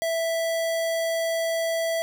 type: tone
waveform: square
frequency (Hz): 659.3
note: E5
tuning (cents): 0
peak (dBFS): -24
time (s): 0.02-2.02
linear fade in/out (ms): 0
effects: none